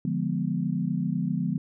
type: chord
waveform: sine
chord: D diminished seventh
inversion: none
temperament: equal with one note detuned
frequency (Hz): 146.83 / 174.61 / 207.1 / 246.9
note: D3 / F3 / Ab3 / Cb4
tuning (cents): 0 / 0 / -5 / 0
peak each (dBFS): -31 / -28 / -31 / -31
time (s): 0.05-1.58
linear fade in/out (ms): 2
effects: none